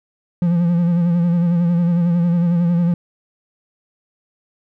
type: tone with vibrato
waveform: triangle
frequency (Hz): 172.3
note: F3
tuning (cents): -23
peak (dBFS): -11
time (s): 0.42-2.94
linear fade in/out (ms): 2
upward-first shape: sine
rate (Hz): 11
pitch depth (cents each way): 46
effects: none